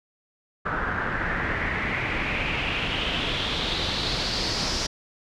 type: noise with low-pass filter sweep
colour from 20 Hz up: pink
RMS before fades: -27 dBFS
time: 0.65-4.87 s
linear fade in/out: 10 ms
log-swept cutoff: 1400 to 5400 Hz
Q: 4.2
effects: none